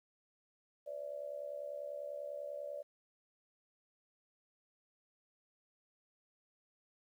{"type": "tone with amplitude modulation", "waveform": "sine", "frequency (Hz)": 579, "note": "D5", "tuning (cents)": -25, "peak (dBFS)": -37, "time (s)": [0.86, 2.83], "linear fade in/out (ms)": 20, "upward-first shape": "sine", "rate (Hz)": 70.1, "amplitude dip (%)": 80, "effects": ["12-bit"]}